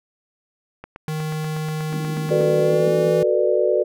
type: click train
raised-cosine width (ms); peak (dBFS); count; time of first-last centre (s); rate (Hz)
0.5; -20; 14; 0.84-2.412; 8.27
type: tone with pitch glide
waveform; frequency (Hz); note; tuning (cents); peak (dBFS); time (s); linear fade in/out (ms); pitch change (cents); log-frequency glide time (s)
square; 155.4 to 163.98; D#3 to E3; -2 to -9; -24; 1.08-3.23; 2; +93; 2.6-2.93
type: band-pass noise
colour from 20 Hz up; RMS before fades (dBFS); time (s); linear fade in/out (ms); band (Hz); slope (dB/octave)
white; -33; 1.89-3.13; 50; 170 to 330; 48
type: chord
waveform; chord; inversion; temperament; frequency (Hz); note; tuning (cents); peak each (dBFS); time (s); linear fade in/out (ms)
sine; B minor seventh; second; just; 370.4 / 444.5 / 493.9 / 592.7; F#4 / A4 / B4 / D5; +2 / +18 / 0 / +16; -21 / -22 / -21 / -20; 2.3-3.84; 20
effects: none